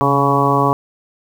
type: harmonic tone with a mistuned harmonic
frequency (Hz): 140.4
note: C#3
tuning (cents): +22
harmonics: 1 / 2 / 3 / 4 / 5 / 6 / 7 / 8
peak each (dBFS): -19 / -20 / -20 / -23 / -22 / -22 / -19 / -17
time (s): 0.01-0.73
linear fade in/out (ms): 0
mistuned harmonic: 1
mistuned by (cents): -60
effects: 7-bit